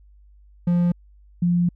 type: tone pair in turn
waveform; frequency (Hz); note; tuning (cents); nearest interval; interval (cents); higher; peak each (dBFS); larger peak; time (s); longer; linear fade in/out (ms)
triangle / sine; 174.61 / 174.61; F3 / F3; 0 / 0; unison; 0; neither; -14 / -16; first; 0.67-0.92 / 1.42-1.69; second; 5
effects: added 50 Hz sine -48 dBFS peak until 1.75 s